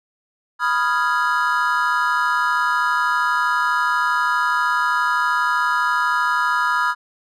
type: chord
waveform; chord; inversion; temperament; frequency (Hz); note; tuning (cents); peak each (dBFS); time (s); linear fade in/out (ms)
triangle; F half-diminished seventh; second; equal; 987.8 / 1244.5 / 1396.9 / 1661.2; Cb6 / Eb6 / F6 / Ab6; 0 / 0 / 0 / 0; -20 / -20 / -20 / -22; 0.59-6.95; 50
effects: none